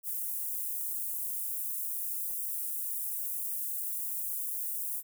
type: high-pass noise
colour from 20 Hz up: white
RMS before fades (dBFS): -35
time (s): 0.03-5.03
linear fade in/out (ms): 50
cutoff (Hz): 10000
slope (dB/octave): 24
effects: none